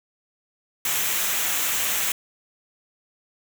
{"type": "noise with comb filter", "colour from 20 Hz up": "white", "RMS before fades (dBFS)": -24, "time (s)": [0.85, 2.12], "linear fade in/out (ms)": 2, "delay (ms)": 0.21, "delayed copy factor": -0.5, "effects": []}